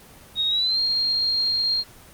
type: tone with pitch glide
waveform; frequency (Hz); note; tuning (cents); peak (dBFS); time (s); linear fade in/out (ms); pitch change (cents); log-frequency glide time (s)
sine; 3757 to 4217; A#7 to C8; +13 to +13; -19; 0.35-1.84; 50; +200; 0.48-0.79
effects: pink hiss -47 dBFS RMS until 2.13 s + Opus 24 kbps